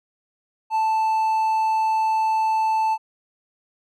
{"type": "tone", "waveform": "triangle", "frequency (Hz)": 880, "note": "A5", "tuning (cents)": 0, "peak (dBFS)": -16, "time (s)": [0.7, 2.98], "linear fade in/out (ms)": 50, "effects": []}